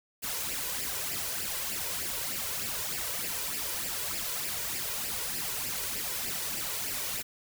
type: noise with flanger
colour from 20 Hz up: white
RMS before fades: -34 dBFS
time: 0.22-7.23 s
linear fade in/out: 20 ms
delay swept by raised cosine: 0.39 to 2.09 ms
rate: 3.3 Hz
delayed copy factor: +0.65
effects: none